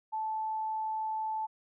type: tone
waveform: sine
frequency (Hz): 874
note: A5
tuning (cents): -12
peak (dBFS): -31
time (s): 0.12-1.47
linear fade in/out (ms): 20
effects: none